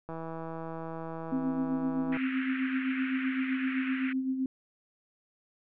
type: click train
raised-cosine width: 1 ms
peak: -26 dBFS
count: 340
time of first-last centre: 0.09-2.17 s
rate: 163 Hz
type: tone with tremolo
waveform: sine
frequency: 262.2 Hz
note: C4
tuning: 4 cents sharp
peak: -26 dBFS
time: 1.32-4.46 s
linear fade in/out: 2 ms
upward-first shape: sine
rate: 7.8 Hz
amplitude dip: 50%
type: band-pass noise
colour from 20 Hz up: pink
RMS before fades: -39 dBFS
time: 2.12-4.13 s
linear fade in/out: 5 ms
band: 1400 to 2600 Hz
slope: 48 dB/octave
effects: none